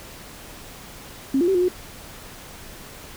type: tone with pitch steps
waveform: sine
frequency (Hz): 269.8 / 347.3 / 384.7 / 356.2 / 362.6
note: C#4 / F4 / G4 / F4 / F#4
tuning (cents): -47 / -10 / -33 / +34 / -35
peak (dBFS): -16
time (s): 1.34-1.685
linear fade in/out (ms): 5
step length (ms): 69
effects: pink hiss -41 dBFS RMS until 3.16 s